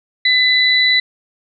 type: tone pair together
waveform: sine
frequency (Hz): 2012 / 3969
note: B6 / B7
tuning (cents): +32 / +8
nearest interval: octave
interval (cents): 1176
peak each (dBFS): -13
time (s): 0.25-1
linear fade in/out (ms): 5
effects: none